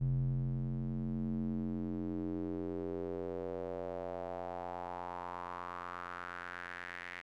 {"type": "tone with band-pass filter sweep", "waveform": "square", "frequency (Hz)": 44.16, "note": "F1", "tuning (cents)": 20, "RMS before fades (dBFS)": -39, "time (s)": [0, 7.22], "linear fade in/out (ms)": 20, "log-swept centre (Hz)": [130, 2000], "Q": 3.5, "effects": []}